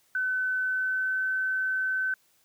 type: tone with pitch glide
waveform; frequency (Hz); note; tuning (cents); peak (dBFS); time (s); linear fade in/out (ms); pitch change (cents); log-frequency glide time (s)
sine; 1514 to 1526.3; F#6 to G6; +39 to -47; -25; 0.15-2.14; 2; +14; 0.6-1.26
effects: white hiss -66 dBFS RMS until 2.44 s